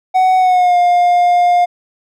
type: tone with pitch glide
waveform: triangle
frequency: 746 to 707.8 Hz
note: F#5 to F5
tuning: +14 to +23 cents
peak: -6 dBFS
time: 0.14-1.66 s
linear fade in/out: 20 ms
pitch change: -91 cents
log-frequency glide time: 0.38-0.77 s
effects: none